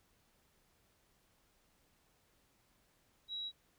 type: tone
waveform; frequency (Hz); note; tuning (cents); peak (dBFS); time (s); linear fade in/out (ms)
sine; 3874; B7; -34; -39; 3.28-3.52; 50
effects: pink hiss -73 dBFS RMS until 3.78 s